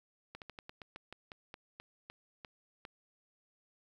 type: slowing click train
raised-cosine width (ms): 0.3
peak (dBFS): -30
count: 14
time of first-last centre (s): 0.35-2.851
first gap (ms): 68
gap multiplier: 1.16
effects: 10-bit